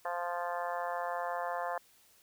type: harmonic tone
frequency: 174.4 Hz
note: F3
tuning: 2 cents flat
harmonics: 3 / 4 / 5 / 6 / 7 / 8 / 9 / 10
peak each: -40 / -37 / -41 / -40 / -46 / -48 / -49 / -45 dBFS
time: 0.05-1.78 s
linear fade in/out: 2 ms
effects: white hiss -64 dBFS RMS until 2.22 s